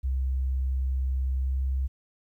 sine tone with pitch glide, 65.41 to 66.09 Hz, C2 to C2, 0 to +18 cents, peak -24 dBFS, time 0.03-1.88 s, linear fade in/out 20 ms, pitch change +18 cents, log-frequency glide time 1.38-1.59 s, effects 11-bit

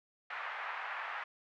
white band-pass noise, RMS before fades -41 dBFS, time 0.3-1.24 s, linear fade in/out 5 ms, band 760 to 2000 Hz, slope 24 dB/octave, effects none

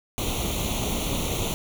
pink noise with comb filter, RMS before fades -27 dBFS, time 0.18-1.54 s, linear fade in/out 0 ms, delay 0.3 ms, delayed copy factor +0.85, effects none

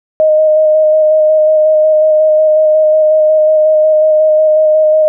sine tone with vibrato, 620 Hz, D#5, 6 cents flat, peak -5 dBFS, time 0.2-5.08 s, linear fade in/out 0 ms, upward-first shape square, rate 5.5 Hz, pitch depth 12 cents each way, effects none

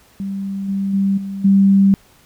sine tone with level steps, 196 Hz, G3, in tune, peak -21 / -17 / -13 / -23 / -8 dBFS, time 0.2-1.94 s, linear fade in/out 0 ms, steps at 0.68 / 0.93 / 1.17 / 1.44 s, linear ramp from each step 10 ms, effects pink hiss -51 dBFS RMS until 2.25 s

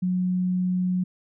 sine tone, 182.3 Hz, F#3, 25 cents flat, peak -21 dBFS, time 0.02-1.04 s, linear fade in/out 10 ms, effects none

